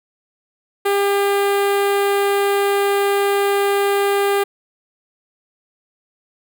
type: tone with notch filter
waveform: sawtooth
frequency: 400.7 Hz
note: G4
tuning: 38 cents sharp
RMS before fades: -17 dBFS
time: 0.85-4.44 s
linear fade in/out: 10 ms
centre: 5700 Hz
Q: 0.97
effects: none